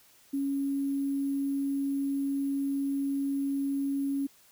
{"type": "tone with sample-and-hold", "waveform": "sine", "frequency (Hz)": 277.2, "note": "C#4", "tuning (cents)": 0, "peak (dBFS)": -27, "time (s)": [0.33, 4.27], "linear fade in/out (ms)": 10, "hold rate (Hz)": 11025, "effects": ["white hiss -60 dBFS RMS until 4.51 s"]}